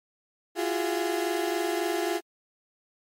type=tone cluster; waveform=30% pulse; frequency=340.3 / 363.9 / 411.3 Hz; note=F4 / F#4 / G#4; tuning=-45 / -29 / -17 cents; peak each=-26 / -29 / -29 dBFS; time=0.55-2.21 s; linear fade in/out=50 ms; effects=MP3 64 kbps